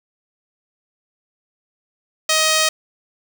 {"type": "tone", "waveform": "5% pulse", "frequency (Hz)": 629, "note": "D#5", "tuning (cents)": 19, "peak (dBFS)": -3, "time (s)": [2.29, 2.69], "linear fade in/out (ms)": 5, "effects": []}